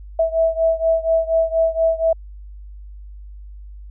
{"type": "beating tone pair", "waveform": "sine", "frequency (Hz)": [652, 656.2], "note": ["E5", "E5"], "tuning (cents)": [-19, -8], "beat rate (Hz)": 4.2, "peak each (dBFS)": [-17, -19], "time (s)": [0.19, 2.13], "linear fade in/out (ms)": 5, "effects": ["added 50 Hz sine -34 dBFS peak until 3.9 s"]}